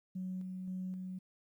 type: tone with tremolo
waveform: sine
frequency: 185.3 Hz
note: F#3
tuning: 3 cents sharp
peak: -36 dBFS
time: 0.15-1.19 s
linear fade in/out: 10 ms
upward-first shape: square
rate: 1.9 Hz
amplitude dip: 30%
effects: tanh soft clip ceiling -32 dBFS + 12-bit